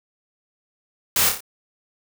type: noise with echo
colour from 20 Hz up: white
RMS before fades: -19 dBFS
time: 1.16-1.29 s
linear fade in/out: 2 ms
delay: 29 ms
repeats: 4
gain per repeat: -5 dB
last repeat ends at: 1.406 s
effects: none